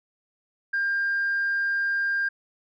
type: tone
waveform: sine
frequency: 1600 Hz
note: G6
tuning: 35 cents sharp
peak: -21 dBFS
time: 0.73-2.29 s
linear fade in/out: 10 ms
effects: tanh soft clip ceiling -19 dBFS